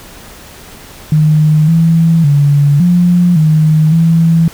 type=tone with pitch steps; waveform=sine; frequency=153.6 / 164.6 / 143.6 / 176.2 / 155.4 / 164.8 Hz; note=D#3 / E3 / D3 / F3 / D#3 / E3; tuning=-22 / -2 / -39 / +16 / -2 / 0 cents; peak=-5 dBFS; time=1.12-4.48 s; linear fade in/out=2 ms; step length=560 ms; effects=pink hiss -34 dBFS RMS until 4.53 s